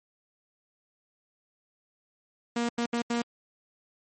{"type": "tone bursts at uneven times", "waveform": "sawtooth", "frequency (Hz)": 236.4, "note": "A#3", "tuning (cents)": 24, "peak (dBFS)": -22, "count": 4, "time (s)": [[2.56, 2.69], [2.78, 2.86], [2.93, 3.02], [3.1, 3.22]], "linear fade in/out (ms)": 5, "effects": ["MP3 32 kbps"]}